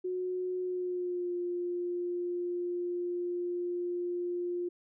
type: tone with pitch glide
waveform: sine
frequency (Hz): 365.6 to 352.3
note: F#4 to F4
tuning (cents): -21 to +15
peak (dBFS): -31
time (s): 0.04-4.69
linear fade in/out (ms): 10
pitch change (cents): -64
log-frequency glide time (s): 0.61-1.34
effects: none